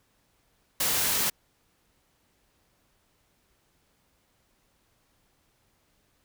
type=noise; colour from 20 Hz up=white; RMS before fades=-26 dBFS; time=0.8-1.3 s; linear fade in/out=5 ms; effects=pink hiss -69 dBFS RMS until 6.24 s